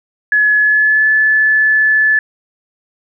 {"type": "tone with pitch glide", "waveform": "sine", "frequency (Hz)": [1700, 1732.7], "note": ["G#6", "A6"], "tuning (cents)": [40, -27], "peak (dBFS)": -8, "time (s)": [0.32, 2.19], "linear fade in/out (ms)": 2, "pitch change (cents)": 33, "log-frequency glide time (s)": [0.57, 1.07], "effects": []}